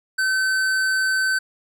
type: tone with hard clipping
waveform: sine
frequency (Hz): 1532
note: G6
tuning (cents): -40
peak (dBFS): -20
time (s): 0.18-1.39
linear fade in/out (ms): 10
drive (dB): 13
effects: none